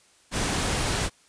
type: noise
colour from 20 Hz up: pink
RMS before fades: -26 dBFS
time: 0.31-1.1 s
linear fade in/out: 50 ms
effects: white hiss -59 dBFS RMS until 1.28 s + resampled to 22050 Hz